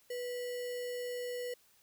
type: tone with sample-and-hold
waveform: sine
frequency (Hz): 491.3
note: B4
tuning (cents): -9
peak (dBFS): -36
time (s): 0.1-1.54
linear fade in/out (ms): 5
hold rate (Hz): 2450
effects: white hiss -67 dBFS RMS until 1.82 s